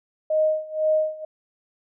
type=tone with tremolo; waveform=sine; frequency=622.3 Hz; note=D#5; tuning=in tune; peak=-16 dBFS; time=0.3-1.25 s; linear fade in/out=5 ms; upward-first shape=sine; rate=2 Hz; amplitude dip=90%; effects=none